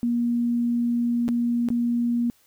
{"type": "tone with dropouts", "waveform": "sine", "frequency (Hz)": 237.9, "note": "A#3", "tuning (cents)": 35, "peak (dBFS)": -20, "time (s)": [0.03, 2.3], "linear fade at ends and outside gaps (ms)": 0, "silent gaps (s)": [[1.281, 1.288], [1.687, 1.703]], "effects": ["white hiss -61 dBFS RMS until 2.46 s"]}